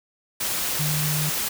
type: tone in noise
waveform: sine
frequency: 151.1 Hz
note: D3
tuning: 50 cents sharp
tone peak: -24 dBFS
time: 0.79-1.3 s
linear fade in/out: 10 ms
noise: white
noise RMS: -26 dBFS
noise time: 0.4-1.49 s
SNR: -1 dB
effects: none